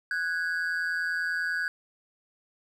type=ring-modulated tone; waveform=triangle; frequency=1565 Hz; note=G6; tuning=3 cents flat; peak=-22 dBFS; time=0.11-1.68 s; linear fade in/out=0 ms; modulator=85 Hz; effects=none